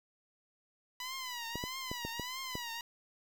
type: tone with vibrato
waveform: 10% pulse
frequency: 987.8 Hz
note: B5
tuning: in tune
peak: -31 dBFS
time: 1-2.81 s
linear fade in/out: 2 ms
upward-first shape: triangle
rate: 1.6 Hz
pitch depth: 140 cents each way
type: clicks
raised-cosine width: 2 ms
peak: -25 dBFS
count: 6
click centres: 1.556 / 1.639 / 1.915 / 2.05 / 2.197 / 2.554 s
effects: 9-bit